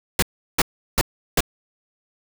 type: noise bursts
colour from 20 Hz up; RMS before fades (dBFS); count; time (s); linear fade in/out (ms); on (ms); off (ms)
pink; -17; 4; 0.19-1.406; 2; 34; 360
effects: none